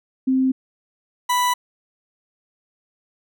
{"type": "tone pair in turn", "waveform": ["sine", "40% pulse"], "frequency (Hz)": [261.6, 987.7], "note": ["C4", "B5"], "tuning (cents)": [0, 0], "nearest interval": "octave + major seventh", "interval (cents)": 2300, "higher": "second", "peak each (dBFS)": [-15, -16], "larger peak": "first", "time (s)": [[0.27, 0.52], [1.29, 1.54]], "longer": "neither", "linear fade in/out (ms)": 10, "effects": []}